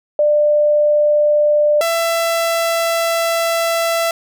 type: tone pair in turn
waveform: sine / sawtooth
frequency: 595 / 667.9 Hz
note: D5 / E5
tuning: +22 / +23 cents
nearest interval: major second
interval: 201 cents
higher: second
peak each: -10 / -11 dBFS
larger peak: first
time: 0.19-1.81 / 1.81-4.11 s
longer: second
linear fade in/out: 2 ms
effects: none